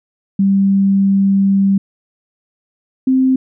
sine tone pair in turn, 196 / 261 Hz, G3 / C4, 0 / -4 cents, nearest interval perfect fourth, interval 496 cents, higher second, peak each -9 dBFS, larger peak neither, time 0.39-1.78 / 3.07-3.36 s, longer first, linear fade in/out 5 ms, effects none

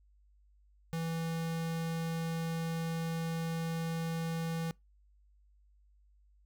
square tone, 164.5 Hz, E3, 3 cents flat, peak -34 dBFS, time 0.93-4.71 s, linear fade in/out 0 ms, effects noise-tail reverb RT60 0.2 s tail -25 dB re dry + added 50 Hz sine -62 dBFS peak until 6.45 s

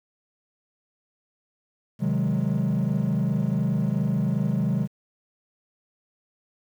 triangle chord, Ab dominant seventh, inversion first, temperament equal, 130.81 / 155.56 / 185 / 207.7 Hz, C3 / Eb3 / Gb3 / Ab3, 0 / 0 / 0 / 0 cents, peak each -24 dBFS, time 1.99-4.88 s, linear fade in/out 50 ms, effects tanh soft clip ceiling -15 dBFS + 9-bit

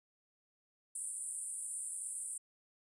white band-pass noise, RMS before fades -42 dBFS, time 0.95-2.38 s, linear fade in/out 5 ms, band 8300 to 9900 Hz, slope 96 dB/octave, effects resampled to 24000 Hz

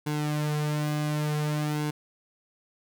sawtooth tone with flanger, 150.2 Hz, D3, 39 cents sharp, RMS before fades -28 dBFS, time 0.06-1.91 s, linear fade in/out 10 ms, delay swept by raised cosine 1.6 to 4.5 ms, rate 0.55 Hz, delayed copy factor -0.65, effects none

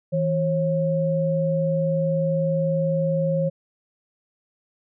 sine tone pair together, 162.63 / 542 Hz, E3 / C#5, -23 / -39 cents, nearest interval octave + major sixth, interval 2084 cents, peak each -22 dBFS, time 0.12-3.5 s, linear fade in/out 20 ms, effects none

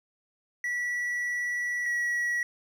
triangle tone pair in turn, 1947 / 1925.7 Hz, B6 / B6, -25 / -44 cents, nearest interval unison, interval 19 cents, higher first, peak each -26 / -24 dBFS, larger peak second, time 0.64-1.86 / 1.86-2.43 s, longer first, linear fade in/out 2 ms, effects none

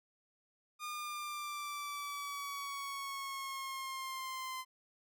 sawtooth exponential sweep, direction down, 1217 to 1032 Hz, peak -36 dBFS, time 0.79-4.65 s, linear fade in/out 50 ms, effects none

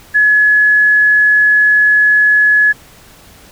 sine tone, 1698 Hz, G#6, 38 cents sharp, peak -6 dBFS, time 0.14-2.73 s, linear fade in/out 20 ms, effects pink hiss -41 dBFS RMS until 3.51 s

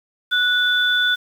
sine tone pair together, 1473 / 3481 Hz, F#6 / A7, -8 / -19 cents, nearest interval octave + minor third, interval 1489 cents, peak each -17 / -19 dBFS, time 0.31-1.16 s, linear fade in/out 20 ms, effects 7-bit

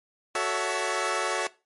15% pulse chord, F# minor seventh, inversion none, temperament equal with one note detuned, 370 / 440 / 562.1 / 659.3 Hz, F#4 / A4 / C#5 / E5, 0 / 0 / +24 / 0 cents, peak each -25 dBFS, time 0.35-1.47 s, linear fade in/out 2 ms, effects noise-tail reverb RT60 0.3 s tail -20 dB re dry + MP3 48 kbps

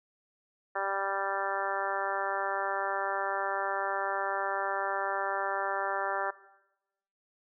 harmonic tone, 196 Hz, G3, in tune, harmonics 2 / 3 / 4 / 5 / 6 / 7 / 8 / 9, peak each -40 / -36 / -35 / -38 / -39 / -37 / -40 / -39 dBFS, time 0.75-6.31 s, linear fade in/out 10 ms, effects noise-tail reverb RT60 0.9 s tail -17 dB re dry

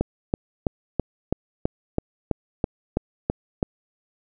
click train, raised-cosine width 2 ms, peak -7 dBFS, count 12, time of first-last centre 0.01-3.628 s, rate 3.04 Hz, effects none

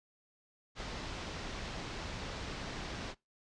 pink low-pass noise, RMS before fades -42 dBFS, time 0.75-3.15 s, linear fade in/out 50 ms, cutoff 5700 Hz, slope 24 dB/octave, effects noise-tail reverb RT60 0.2 s tail -22 dB re dry + resampled to 22050 Hz

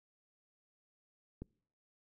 click, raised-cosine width 3 ms, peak -30 dBFS, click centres 1.42 s, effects noise-tail reverb RT60 0.6 s tail -26 dB re dry

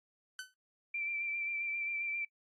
sawtooth tone with exponential decay, 1515 Hz, F#6, 40 cents sharp, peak -34 dBFS, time 0.39-0.54 s, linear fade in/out 1 ms, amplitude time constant 32 ms
sine tone with vibrato, 2349 Hz, D7, in tune, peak -34 dBFS, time 0.94-2.25 s, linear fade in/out 5 ms, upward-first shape sine, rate 7.5 Hz, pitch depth 25 cents each way
effects noise-tail reverb RT60 0.1 s tail -22 dB re dry + AAC 32 kbps

